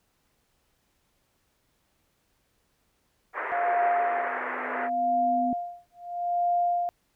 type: band-pass noise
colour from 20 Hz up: white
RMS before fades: -32 dBFS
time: 3.33-4.9 s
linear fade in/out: 50 ms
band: 370 to 2000 Hz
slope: 48 dB/octave
type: tone with exponential growth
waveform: sine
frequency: 252.1 Hz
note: B3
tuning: 36 cents sharp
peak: -26 dBFS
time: 3.36-5.53 s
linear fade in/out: 1 ms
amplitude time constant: 470 ms
type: tone with tremolo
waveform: sine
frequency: 701 Hz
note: F5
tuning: 6 cents sharp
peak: -21 dBFS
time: 3.52-6.89 s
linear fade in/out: 0 ms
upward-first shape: sine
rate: 0.74 Hz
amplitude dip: 100%
effects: pink hiss -71 dBFS RMS until 7.15 s